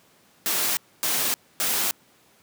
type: noise bursts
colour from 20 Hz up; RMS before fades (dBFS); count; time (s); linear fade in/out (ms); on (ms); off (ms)
white; -24; 3; 0.46-1.91; 0; 310; 260
effects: pink hiss -58 dBFS RMS until 2.42 s + high-pass 150 Hz 12 dB/octave